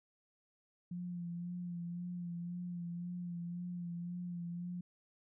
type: tone with vibrato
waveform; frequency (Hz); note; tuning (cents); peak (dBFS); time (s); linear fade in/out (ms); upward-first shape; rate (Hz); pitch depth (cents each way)
sine; 174.61; F3; 0; -39; 0.91-4.81; 5; sine; 1.9; 31
effects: none